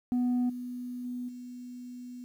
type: tone with level steps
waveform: sine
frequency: 246.9 Hz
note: B3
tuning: in tune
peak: -22 / -35 / -33 / -40 dBFS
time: 0.12-2.24 s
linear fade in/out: 0 ms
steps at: 0.49 / 1.04 / 1.28 s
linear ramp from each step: 10 ms
effects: tanh soft clip ceiling -24 dBFS + 10-bit